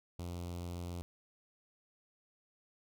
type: tone with notch filter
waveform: sawtooth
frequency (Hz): 87.31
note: F2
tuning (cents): 0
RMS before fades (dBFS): -42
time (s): 0.19-1.02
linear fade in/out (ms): 0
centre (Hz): 1700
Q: 0.99
effects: none